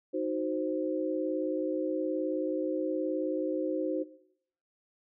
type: chord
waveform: sine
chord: C diminished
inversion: first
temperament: equal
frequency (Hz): 311.1 / 370 / 523.3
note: Eb4 / Gb4 / C5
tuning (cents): 0 / 0 / 0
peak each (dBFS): -33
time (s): 0.13-4.04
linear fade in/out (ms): 20
effects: noise-tail reverb RT60 0.7 s tail -17 dB re dry